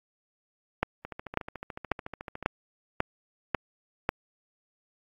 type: two click trains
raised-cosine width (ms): 0.5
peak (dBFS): -22 / -9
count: 20 / 7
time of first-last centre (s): 1.05-2.427 / 0.83-4.091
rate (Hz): 13.8 / 1.84
effects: AAC 48 kbps